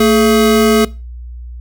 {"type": "tone pair together", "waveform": "square", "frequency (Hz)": [224.6, 424], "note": ["A3", "G#4"], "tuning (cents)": [36, 36], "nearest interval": "major seventh", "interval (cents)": 1100, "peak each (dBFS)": -11, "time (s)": [0, 0.85], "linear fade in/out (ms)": 5, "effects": ["noise-tail reverb RT60 0.3 s tail -22 dB re dry", "added 60 Hz sine -26 dBFS peak until 1.6 s"]}